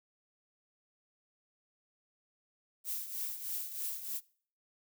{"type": "noise with tremolo", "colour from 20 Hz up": "violet", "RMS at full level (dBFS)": -36, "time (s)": [2.84, 4.21], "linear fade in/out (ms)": 50, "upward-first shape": "triangle", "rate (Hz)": 3.2, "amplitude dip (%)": 70, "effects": ["noise-tail reverb RT60 0.5 s tail -23 dB re dry"]}